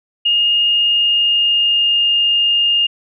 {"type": "tone with pitch glide", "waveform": "sine", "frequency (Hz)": [2843, 2827], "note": ["F7", "F7"], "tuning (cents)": [30, 20], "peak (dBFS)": -11, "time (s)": [0.25, 2.87], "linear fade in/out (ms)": 10, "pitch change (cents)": -10, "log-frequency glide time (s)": [0.64, 2.09], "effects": []}